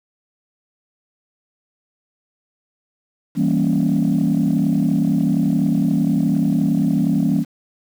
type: chord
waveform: sine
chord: E diminished seventh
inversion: none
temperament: equal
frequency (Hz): 164.81 / 196 / 233.1 / 277.2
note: E3 / G3 / Bb3 / Db4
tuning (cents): 0 / 0 / 0 / 0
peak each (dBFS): -19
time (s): 3.35-7.45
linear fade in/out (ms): 50
effects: tanh soft clip ceiling -9 dBFS + 7-bit